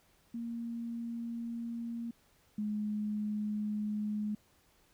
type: tone pair in turn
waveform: sine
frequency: 233.1 / 210.5 Hz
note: A#3 / G#3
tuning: 0 / +24 cents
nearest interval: major second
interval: 176 cents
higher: first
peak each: -36 / -32 dBFS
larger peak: second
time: 0.34-2.11 / 2.58-4.35 s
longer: neither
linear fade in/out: 5 ms
effects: pink hiss -68 dBFS RMS until 4.93 s